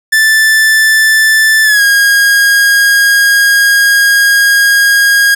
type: tone with pitch glide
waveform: 45% pulse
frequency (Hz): 1760 to 1632.7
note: A6 to G#6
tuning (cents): 0 to -30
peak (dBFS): -5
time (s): 0.12-5.35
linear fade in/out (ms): 10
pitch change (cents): -130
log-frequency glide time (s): 1.64-1.82
effects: none